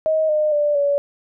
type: tone with pitch steps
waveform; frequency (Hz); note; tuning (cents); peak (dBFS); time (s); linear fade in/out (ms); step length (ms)
sine; 630 / 609.2 / 589.2 / 569.8; D#5 / D#5 / D5 / C#5; +21 / -37 / +6 / +48; -15; 0.06-0.98; 0; 230
effects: none

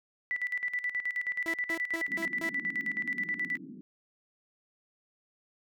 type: tone with tremolo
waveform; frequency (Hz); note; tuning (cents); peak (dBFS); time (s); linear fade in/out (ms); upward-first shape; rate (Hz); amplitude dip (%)
sine; 1975.5; B6; 0; -28; 0.31-3.57; 0; square; 9.4; 75
type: tone bursts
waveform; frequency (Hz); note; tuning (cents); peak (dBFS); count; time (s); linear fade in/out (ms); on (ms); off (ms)
sawtooth; 330.5; E4; +5; -31; 5; 1.46-2.49; 0; 78; 160
type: band-pass noise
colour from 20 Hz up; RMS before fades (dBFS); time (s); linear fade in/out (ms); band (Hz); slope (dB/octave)
white; -46; 2.08-3.81; 0; 170 to 310; 48
effects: none

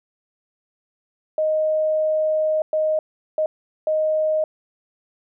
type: tone bursts at uneven times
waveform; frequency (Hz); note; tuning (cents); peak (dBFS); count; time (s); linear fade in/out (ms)
sine; 622.3; D#5; 0; -17; 4; 1.38-2.62 / 2.73-2.99 / 3.38-3.46 / 3.87-4.44; 2
effects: none

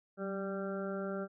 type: harmonic tone with a mistuned harmonic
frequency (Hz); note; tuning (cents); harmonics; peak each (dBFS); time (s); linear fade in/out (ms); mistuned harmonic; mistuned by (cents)
196; G3; 0; 1 / 2 / 3 / 4 / 6 / 7 / 8; -39 / -40 / -41 / -52 / -55 / -45 / -53; 0.17-1.28; 50; 1; -38
effects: none

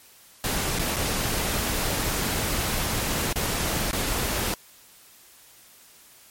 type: noise with dropouts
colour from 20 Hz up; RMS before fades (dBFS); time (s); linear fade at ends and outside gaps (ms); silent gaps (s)
pink; -26; 0.44-4.54; 1; 0.788-0.793 / 0.962-0.966 / 3.328-3.358 / 3.912-3.93
effects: white hiss -52 dBFS RMS until 6.3 s + MP3 64 kbps

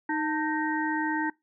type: harmonic tone with a mistuned harmonic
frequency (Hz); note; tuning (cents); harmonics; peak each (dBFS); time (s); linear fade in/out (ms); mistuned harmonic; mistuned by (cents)
311.1; D#4; 0; 1 / 3 / 5 / 6; -29 / -30 / -34 / -34; 0.09-1.3; 5; 3; -68
effects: noise-tail reverb RT60 0.2 s tail -23 dB re dry

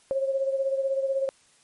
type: beating tone pair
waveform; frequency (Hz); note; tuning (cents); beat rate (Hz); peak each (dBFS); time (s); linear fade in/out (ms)
sine; 538 / 554; C5 / C#5; +48 / -1; 16; -24 / -31; 0.11-1.29; 0
effects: white hiss -60 dBFS RMS until 1.63 s + MP3 48 kbps

